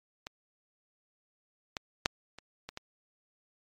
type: clicks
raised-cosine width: 0.2 ms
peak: -22 / -17 / -7 / -28 / -23 / -22 dBFS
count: 6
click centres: 0.269 / 1.768 / 2.059 / 2.386 / 2.69 / 2.774 s
effects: MP3 64 kbps